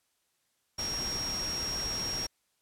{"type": "tone in noise", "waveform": "sine", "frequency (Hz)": 5588, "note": "F8", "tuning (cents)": 0, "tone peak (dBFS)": -32, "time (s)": [0.78, 2.27], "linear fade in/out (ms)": 10, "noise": "pink", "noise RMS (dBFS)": -39, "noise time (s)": [0.78, 2.27], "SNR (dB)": 4, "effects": ["white hiss -75 dBFS RMS until 2.61 s", "low-pass 12000 Hz 12 dB/octave"]}